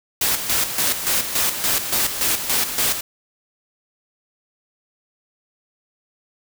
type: noise with tremolo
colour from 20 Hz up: white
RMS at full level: -19 dBFS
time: 0.21-3.01 s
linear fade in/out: 5 ms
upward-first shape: square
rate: 3.5 Hz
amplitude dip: 60%
effects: none